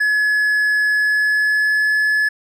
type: tone with pitch glide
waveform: triangle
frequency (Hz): 1700 to 1712.8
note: G#6 to A6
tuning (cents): +40 to -47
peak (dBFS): -12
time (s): 0-2.29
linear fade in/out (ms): 10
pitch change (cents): +13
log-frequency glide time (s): 0.88-1.93
effects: none